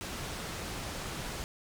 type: low-pass noise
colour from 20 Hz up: pink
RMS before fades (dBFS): -39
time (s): 0.01-1.44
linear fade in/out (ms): 0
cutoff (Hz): 9500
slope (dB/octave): 12
effects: none